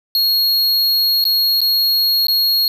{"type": "tone with dropouts", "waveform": "square", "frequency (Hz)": 4299, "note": "C8", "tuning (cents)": 46, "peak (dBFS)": -13, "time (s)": [0.15, 2.68], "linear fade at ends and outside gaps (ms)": 1, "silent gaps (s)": [[1.241, 1.252], [1.606, 1.615], [2.269, 2.283]], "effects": []}